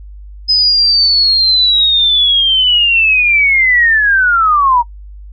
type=linear sweep; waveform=sine; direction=down; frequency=5070 to 932.3 Hz; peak=-7 dBFS; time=0.48-4.83 s; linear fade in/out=20 ms; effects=noise-tail reverb RT60 0.1 s tail -21 dB re dry + added 50 Hz sine -29 dBFS peak until 5.32 s